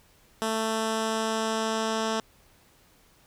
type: tone with low-pass filter sweep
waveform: 10% pulse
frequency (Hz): 221.7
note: A3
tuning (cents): +13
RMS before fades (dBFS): -28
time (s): 0.42-2.2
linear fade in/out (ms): 0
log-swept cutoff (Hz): 10000 to 6600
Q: 1.3
effects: pink hiss -60 dBFS RMS until 3.26 s